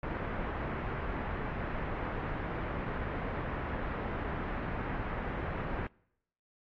pink low-pass noise, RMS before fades -36 dBFS, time 0.03-5.87 s, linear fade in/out 2 ms, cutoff 2000 Hz, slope 24 dB/octave, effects noise-tail reverb RT60 0.8 s tail -26 dB re dry + AAC 48 kbps

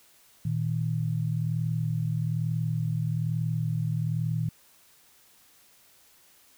sine tone pair together, 116.54 / 157.68 Hz, A#2 / D#3, 0 / +23 cents, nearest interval perfect fourth, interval 523 cents, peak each -28 dBFS, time 0.45-4.49 s, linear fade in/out 5 ms, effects white hiss -59 dBFS RMS until 6.57 s

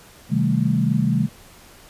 sine chord, A half-diminished seventh, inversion first, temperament equal with one note detuned, 130.81 / 157.83 / 196 / 220 Hz, C3 / Eb3 / G3 / A3, 0 / +25 / 0 / 0 cents, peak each -22 dBFS, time 0.29-1.29 s, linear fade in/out 50 ms, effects pink hiss -47 dBFS RMS until 1.89 s + resampled to 32000 Hz

